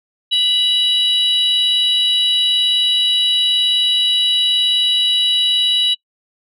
sine tone pair together, 2953 / 3892 Hz, F#7 / B7, -4 / -26 cents, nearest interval perfect fourth, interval 478 cents, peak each -13 dBFS, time 0.31-5.95 s, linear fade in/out 20 ms, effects noise-tail reverb RT60 0.1 s tail -24 dB re dry + tanh soft clip ceiling -9 dBFS

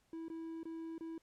triangle tone with dropouts, 326.9 Hz, E4, 14 cents flat, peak -40 dBFS, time 0.13-1.18 s, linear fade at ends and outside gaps 2 ms, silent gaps 0.283-0.3 / 0.632-0.654 / 0.981-1.008 s, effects pink hiss -75 dBFS RMS until 1.22 s + low-pass 11000 Hz 12 dB/octave

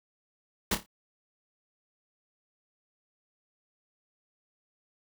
pink noise with echo, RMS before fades -27 dBFS, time 0.71-0.75 s, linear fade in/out 5 ms, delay 28 ms, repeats 4, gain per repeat -9 dB, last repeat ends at 0.862 s, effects none

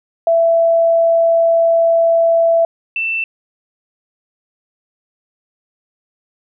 sine tone pair in turn, 666 / 2670 Hz, E5 / E7, +18 / +22 cents, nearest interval 2 octaves, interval 2404 cents, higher second, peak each -9 / -16 dBFS, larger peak first, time 0.27-2.65 / 2.96-3.24 s, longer first, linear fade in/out 2 ms, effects none

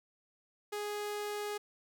sawtooth tone, 415.3 Hz, G#4, in tune, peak -32 dBFS, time 0.72-1.58 s, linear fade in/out 10 ms, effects none

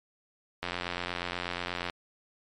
click train, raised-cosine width 0.3 ms, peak -16 dBFS, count 113, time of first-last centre 0.63-1.898 s, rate 88.3 Hz, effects MP3 64 kbps

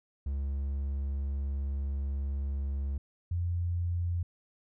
triangle / sine tone pair in turn, 69.3 / 87.01 Hz, C#2 / F2, 0 / -6 cents, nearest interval major third, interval 394 cents, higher second, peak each -28 dBFS, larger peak neither, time 0.26-2.98 / 3.31-4.23 s, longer first, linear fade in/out 5 ms, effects none

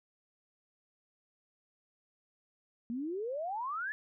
sine exponential sweep, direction up, 226 to 1760 Hz, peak -34 dBFS, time 2.9-3.92 s, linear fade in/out 0 ms, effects none

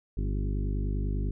harmonic tone with a mistuned harmonic, 50.1 Hz, G1, 38 cents sharp, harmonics 1 / 2 / 3 / 4 / 5 / 6 / 7 / 8, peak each -28 / -34 / -38 / -40 / -42 / -44 / -45 / -46 dBFS, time 0.17-1.31 s, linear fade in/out 5 ms, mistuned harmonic 5, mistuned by +36 cents, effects none

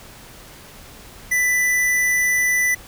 sine tone with hard clipping, 1988 Hz, B6, 11 cents sharp, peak -17 dBFS, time 1.31-2.75 s, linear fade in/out 10 ms, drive 18 dB, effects pink hiss -42 dBFS RMS until 2.87 s

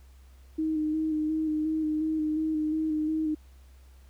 sine tone with vibrato, 311.1 Hz, D#4, in tune, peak -25 dBFS, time 0.58-3.35 s, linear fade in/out 10 ms, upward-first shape square, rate 2.8 Hz, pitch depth 22 cents each way, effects added 65 Hz sine -50 dBFS peak until 4.09 s + pink hiss -64 dBFS RMS until 4.09 s

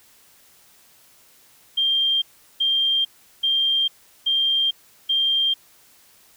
sine tone bursts, 3185 Hz, G7, 27 cents sharp, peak -17 dBFS, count 5, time 1.77-5.54 s, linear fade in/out 10 ms, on 450 ms, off 380 ms, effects white hiss -54 dBFS RMS until 6.36 s

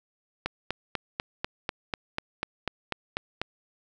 click train, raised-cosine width 0.3 ms, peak -12 dBFS, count 13, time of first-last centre 0.46-3.416 s, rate 4.06 Hz, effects none

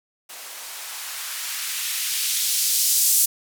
violet noise with band-pass filter sweep, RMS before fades -24 dBFS, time 0.29-3.26 s, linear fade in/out 10 ms, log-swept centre 500 to 7300 Hz, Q 0.89, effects none

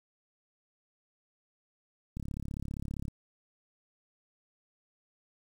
click train, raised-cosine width 5 ms, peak -25 dBFS, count 33, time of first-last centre 2.17-3.082 s, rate 35.1 Hz, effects 9-bit

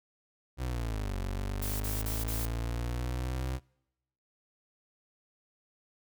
30% pulse linear two-way sweep, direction down then up, 65.5 to 46.25 to 65.5 Hz, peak -29 dBFS, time 0.57-3.6 s, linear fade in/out 50 ms, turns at 1.18 s
blue noise bursts, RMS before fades -38 dBFS, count 4, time 1.62-2.457 s, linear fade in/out 5 ms, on 180 ms, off 39 ms
effects noise-tail reverb RT60 0.9 s tail -26 dB re dry

